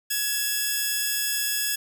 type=tone pair together; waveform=5% pulse; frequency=1682 / 2667 Hz; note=G#6 / E7; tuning=+22 / +20 cents; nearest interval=minor sixth; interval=798 cents; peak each=-14 / -21 dBFS; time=0.1-1.76 s; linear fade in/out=10 ms; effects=none